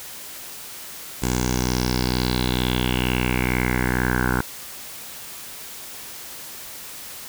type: tone with low-pass filter sweep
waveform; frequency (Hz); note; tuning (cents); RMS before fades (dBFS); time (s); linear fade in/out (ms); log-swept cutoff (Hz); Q
10% pulse; 62.2; B1; +13; -22; 1.22-4.41; 5; 7600 to 1400; 5.1
effects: white hiss -37 dBFS RMS until 7.28 s